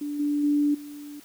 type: tone with level steps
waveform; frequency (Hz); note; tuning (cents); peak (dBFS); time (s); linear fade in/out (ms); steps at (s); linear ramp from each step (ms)
sine; 292; D4; -10; -28 / -22 / -19 / -37; 0.01-1.2; 5; 0.19 / 0.43 / 0.74; 10
effects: white hiss -52 dBFS RMS until 1.24 s